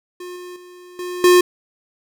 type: tone with level steps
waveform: square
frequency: 358.4 Hz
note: F4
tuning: 45 cents sharp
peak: -31 / -33 / -40 / -26 / -9 dBFS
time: 0.2-1.41 s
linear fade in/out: 5 ms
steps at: 0.36 / 0.56 / 0.99 / 1.24 s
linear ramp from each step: 2 ms
effects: none